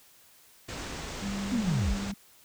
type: low-pass noise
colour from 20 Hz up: pink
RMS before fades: -38 dBFS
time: 0.68-2.12 s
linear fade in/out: 10 ms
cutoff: 8200 Hz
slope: 48 dB/octave
type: tone with tremolo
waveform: sine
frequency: 198.8 Hz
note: G3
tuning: 25 cents sharp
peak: -31 dBFS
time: 1.22-2.14 s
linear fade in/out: 5 ms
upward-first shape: sine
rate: 1.8 Hz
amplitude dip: 25%
type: linear sweep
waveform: sine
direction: down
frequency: 265.4 to 36.71 Hz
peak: -25 dBFS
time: 1.51-1.95 s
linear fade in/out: 20 ms
effects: white hiss -58 dBFS RMS until 2.44 s